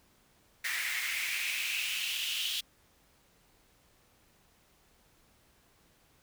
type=noise with high-pass filter sweep; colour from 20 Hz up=pink; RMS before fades=-34 dBFS; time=0.64-2.61 s; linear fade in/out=10 ms; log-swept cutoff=1900 to 3200 Hz; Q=5.3; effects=pink hiss -66 dBFS RMS until 6.22 s